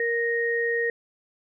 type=tone pair together; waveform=sine; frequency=467.5 / 1864.7 Hz; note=A#4 / A#6; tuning=+5 / 0 cents; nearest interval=2 octaves; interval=2395 cents; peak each=-25 dBFS; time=0-0.9 s; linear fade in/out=2 ms; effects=none

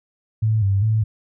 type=tone with vibrato; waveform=sine; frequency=103.83 Hz; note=G#2; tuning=in tune; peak=-15 dBFS; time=0.42-1.04 s; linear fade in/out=10 ms; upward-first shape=square; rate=2.5 Hz; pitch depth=94 cents each way; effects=none

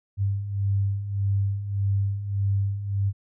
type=beating tone pair; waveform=sine; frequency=98 / 99.7 Hz; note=G2 / G2; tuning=0 / +30 cents; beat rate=1.7 Hz; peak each=-29 / -23 dBFS; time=0.17-3.13 s; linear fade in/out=50 ms; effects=none

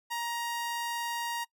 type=tone; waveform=sawtooth; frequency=941 Hz; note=A#5; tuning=16 cents sharp; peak=-28 dBFS; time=0.1-1.45 s; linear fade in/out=20 ms; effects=noise-tail reverb RT60 0.1 s tail -23 dB re dry

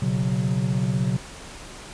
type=chord; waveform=triangle; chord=B suspended second; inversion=none; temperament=equal with one note detuned; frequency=122.62 / 138.59 / 185 Hz; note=B2 / C#3 / F#3; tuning=-12 / 0 / 0 cents; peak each=-23 dBFS; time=0.02-1.17 s; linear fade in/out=5 ms; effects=pink hiss -40 dBFS RMS until 1.93 s + resampled to 22050 Hz

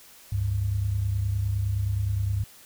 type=tone pair together; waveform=sine; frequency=71.3 / 100.96 Hz; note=C#2 / G#2; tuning=+49 / -48 cents; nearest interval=tritone; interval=603 cents; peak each=-30 / -24 dBFS; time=0.32-2.44 s; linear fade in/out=5 ms; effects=white hiss -51 dBFS RMS until 2.65 s

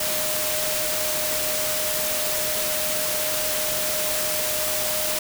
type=tone in noise; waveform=sine; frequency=615 Hz; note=D#5; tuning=20 cents flat; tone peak=-30 dBFS; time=0-5.19 s; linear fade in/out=5 ms; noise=white; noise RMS=-25 dBFS; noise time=0-5.19 s; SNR=-8 dB; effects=none

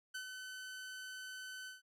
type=tone with ADSR envelope; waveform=sawtooth; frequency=1516 Hz; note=F#6; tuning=42 cents sharp; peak=-37 dBFS; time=0.14-1.82 s; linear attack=12 ms; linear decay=90 ms; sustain=-5 dB; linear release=150 ms; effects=low-pass 12000 Hz 12 dB/octave

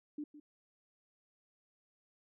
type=tone with echo; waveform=sine; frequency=296.9 Hz; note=D4; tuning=19 cents sharp; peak=-38 dBFS; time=0.18-0.24 s; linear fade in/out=5 ms; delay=160 ms; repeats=1; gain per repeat=-13 dB; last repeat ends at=0.4 s; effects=none

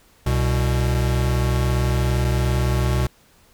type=tone pair together; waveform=square; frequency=64.95 / 122.6 Hz; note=C2 / B2; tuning=-12 / -12 cents; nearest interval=major seventh; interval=1100 cents; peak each=-21 dBFS; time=0.26-3.07 s; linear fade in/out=5 ms; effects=pink hiss -55 dBFS RMS until 3.53 s

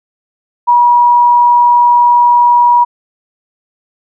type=tone; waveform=sine; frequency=963 Hz; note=B5; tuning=44 cents flat; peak=-4 dBFS; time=0.67-2.85 s; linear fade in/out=20 ms; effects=none

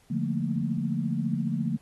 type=chord; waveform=sine; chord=Bb major seventh; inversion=first; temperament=just; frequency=145.68 / 174.81 / 218.5 / 233.1 Hz; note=D3 / F3 / A3 / Bb3; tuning=-14 / +2 / -12 / 0 cents; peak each=-31 dBFS; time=0.1-1.77 s; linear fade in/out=10 ms; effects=pink hiss -62 dBFS RMS until 1.81 s + AAC 32 kbps

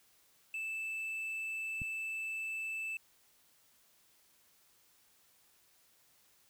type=tone; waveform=triangle; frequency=2637 Hz; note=E7; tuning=in tune; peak=-35 dBFS; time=0.54-2.97 s; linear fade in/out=2 ms
type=click; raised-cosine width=5 ms; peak=-30 dBFS; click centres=1.818 s
effects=white hiss -68 dBFS RMS until 6.49 s

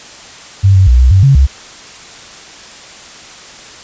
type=tone with pitch steps; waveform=sine; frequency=97.6 / 94.4 / 61.4 / 63.5 / 95.3 / 137 / 67.6 Hz; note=G2 / F#2 / B1 / B1 / G2 / C#3 / C#2; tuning=-7 / +35 / -9 / +49 / -48 / -20 / -43 cents; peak=-3 dBFS; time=0.63-1.47 s; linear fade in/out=20 ms; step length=120 ms; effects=white hiss -33 dBFS RMS until 3.83 s + resampled to 16000 Hz

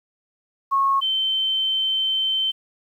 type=tone pair in turn; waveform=sine; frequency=1094 / 3094 Hz; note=C#6 / G7; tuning=-23 / -23 cents; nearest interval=octave + tritone; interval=1800 cents; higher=second; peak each=-16 / -19 dBFS; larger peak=first; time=0.71-1.01 / 1.01-2.52 s; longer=second; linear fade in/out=20 ms; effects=9-bit

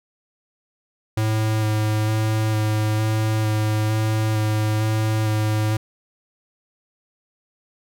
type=tone with vibrato; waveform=square; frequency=108.4 Hz; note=A2; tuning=25 cents flat; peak=-19 dBFS; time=1.17-5.77 s; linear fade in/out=5 ms; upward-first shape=square; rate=1.1 Hz; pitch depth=12 cents each way; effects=none

